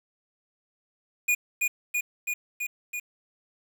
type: tone with echo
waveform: square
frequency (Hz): 2448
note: D#7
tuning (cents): -29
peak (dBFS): -21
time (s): 1.28-1.35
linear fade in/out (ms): 10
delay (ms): 330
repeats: 5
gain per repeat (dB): -2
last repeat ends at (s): 3
effects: 8-bit